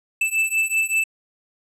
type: beating tone pair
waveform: square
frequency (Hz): 2637 / 2642.2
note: E7 / E7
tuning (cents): 0 / +3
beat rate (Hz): 5.2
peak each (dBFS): -22 / -23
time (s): 0.21-1.04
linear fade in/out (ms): 5
effects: low-pass 12000 Hz 12 dB/octave